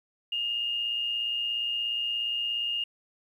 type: tone with amplitude modulation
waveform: sine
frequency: 2834 Hz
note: F7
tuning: 25 cents sharp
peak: -25 dBFS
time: 0.32-2.84 s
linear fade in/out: 5 ms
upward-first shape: sine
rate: 117 Hz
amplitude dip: 45%
effects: 10-bit